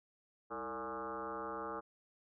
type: tone with frequency modulation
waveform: sine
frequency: 830.6 Hz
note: G#5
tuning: in tune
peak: -39 dBFS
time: 0.5-1.81 s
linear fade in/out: 20 ms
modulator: 126 Hz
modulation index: 4.2
effects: none